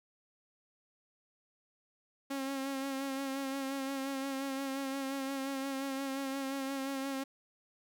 sawtooth tone with vibrato, 271.4 Hz, C#4, 36 cents flat, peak -31 dBFS, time 2.3-7.24 s, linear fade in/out 10 ms, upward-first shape sine, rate 5.7 Hz, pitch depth 32 cents each way, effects none

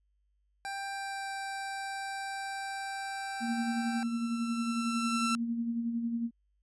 25% pulse tone with pitch glide, 789 to 783.5 Hz, G5 to G5, +11 to -1 cents, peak -32 dBFS, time 0.65-4.03 s, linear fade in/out 0 ms, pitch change -12 cents, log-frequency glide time 0.91-1.31 s
sawtooth tone with exponential growth, 1340 Hz, E6, 28 cents sharp, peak -25 dBFS, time 2.31-5.35 s, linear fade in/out 0 ms, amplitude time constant 660 ms
sine tone with tremolo, 233.1 Hz, A#3, in tune, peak -28 dBFS, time 3.4-6.31 s, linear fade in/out 50 ms, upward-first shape sine, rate 11 Hz, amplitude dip 45%
effects added 50 Hz sine -70 dBFS peak until 6.62 s + resampled to 24000 Hz

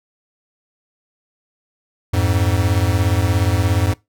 square beating tone pair, 87.31 / 104.31 Hz, F2 / G#2, 0 / +8 cents, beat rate 17 Hz, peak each -18 dBFS, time 2.13-3.94 s, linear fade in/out 10 ms, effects noise-tail reverb RT60 0.2 s tail -22 dB re dry

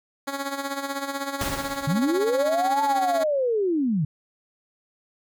10% pulse tone with tremolo, 277.2 Hz, C#4, in tune, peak -17 dBFS, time 0.27-3.24 s, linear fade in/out 10 ms, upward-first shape sine, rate 16 Hz, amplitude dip 65%
pink noise with exponential decay, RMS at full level -27 dBFS, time 1.41-2.33 s, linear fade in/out 1 ms, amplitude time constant 200 ms
sine linear two-way sweep, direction up then down, 138.59 to 880 to 138.59 Hz, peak -20 dBFS, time 1.87-4.05 s, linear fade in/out 5 ms, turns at 2.82 s
effects none

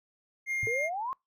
triangle tone, 2121 Hz, C7, 23 cents sharp, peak -27 dBFS, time 0.46-0.9 s, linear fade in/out 50 ms
sine tone with exponential decay, 112.4 Hz, A2, 37 cents sharp, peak -31 dBFS, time 0.63-0.74 s, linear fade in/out 0 ms, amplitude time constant 22 ms
sine exponential sweep, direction up, 436.9 to 1092 Hz, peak -31 dBFS, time 0.67-1.13 s, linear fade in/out 0 ms
effects noise-tail reverb RT60 0.2 s tail -26 dB re dry

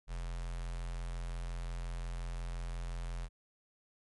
square tone with notch filter, 42.84 Hz, F1, 33 cents flat, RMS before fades -39 dBFS, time 0.07-3.29 s, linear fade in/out 50 ms, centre 290 Hz, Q 0.76, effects MP3 48 kbps

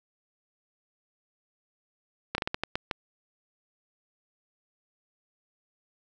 slowing click train, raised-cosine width 0.3 ms, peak -12 dBFS, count 8, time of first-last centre 2.35-2.912 s, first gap 31 ms, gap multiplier 1.31, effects none

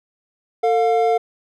triangle tone pair together, 450 / 707.8 Hz, A4 / F5, +39 / +23 cents, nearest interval minor sixth, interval 784 cents, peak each -15 dBFS, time 0.63-1.18 s, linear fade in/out 10 ms, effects none

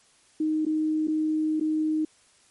sine tone with dropouts, 311.1 Hz, D#4, in tune, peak -22 dBFS, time 0.4-2.05 s, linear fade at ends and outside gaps 5 ms, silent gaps 0.652-0.664 / 1.073-1.081 / 1.599-1.609 s, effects white hiss -60 dBFS RMS until 2.5 s + MP3 48 kbps

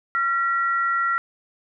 sine tone pair together, 1370 / 1923.2 Hz, F6 / B6, -34 / -46 cents, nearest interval tritone, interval 588 cents, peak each -20 / -26 dBFS, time 0.15-1.18 s, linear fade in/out 0 ms, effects none

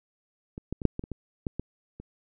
clicks, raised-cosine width 3 ms, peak -24 / -18 / -22 / -6 / -18 / -25 / -21 / -16 / -18 / -28 dBFS, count 10, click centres 0.579 / 0.726 / 0.818 / 0.853 / 0.994 / 1.039 / 1.117 / 1.468 / 1.596 / 2 s, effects none

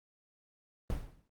brown noise with exponential decay, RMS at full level -32 dBFS, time 0.9-1.28 s, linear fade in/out 1 ms, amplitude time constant 82 ms, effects Opus 32 kbps

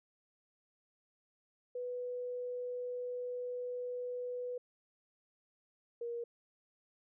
sine tone pair in turn, 493.9 / 472.1 Hz, B4 / A#4, 0 / +22 cents, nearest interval minor second, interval 78 cents, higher first, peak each -37 / -37 dBFS, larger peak neither, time 1.75-4.58 / 6.01-6.24 s, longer first, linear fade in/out 5 ms, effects none

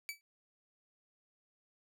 sawtooth tone with exponential decay, 2300 Hz, D7, 37 cents flat, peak -32 dBFS, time 0.09-0.21 s, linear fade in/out 0 ms, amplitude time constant 24 ms, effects none

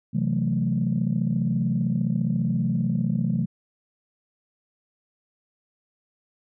sine chord, F# half-diminished seventh, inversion second, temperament equal, 130.81 / 164.81 / 185 / 220 Hz, C3 / E3 / F#3 / A3, 0 / 0 / 0 / 0 cents, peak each -26 dBFS, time 0.13-3.46 s, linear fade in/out 20 ms, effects tanh soft clip ceiling -13 dBFS

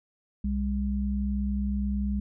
sine tone pair together, 63.82 / 202.6 Hz, C2 / G#3, -43 / -43 cents, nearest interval octave + minor sixth, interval 2000 cents, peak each -28 dBFS, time 0.44-2.2 s, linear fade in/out 5 ms, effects none

